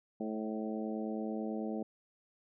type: harmonic tone with a mistuned harmonic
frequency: 109.1 Hz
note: A2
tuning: 14 cents flat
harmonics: 2 / 3 / 4 / 5 / 6 / 7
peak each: -37 / -41 / -43 / -45 / -47 / -48 dBFS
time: 0.2-1.83 s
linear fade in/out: 5 ms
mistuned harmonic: 6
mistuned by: -25 cents
effects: none